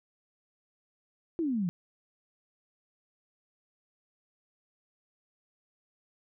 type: exponential sweep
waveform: sine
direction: down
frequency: 349.2 to 165.3 Hz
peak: -27 dBFS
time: 1.39-1.69 s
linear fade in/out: 0 ms
effects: none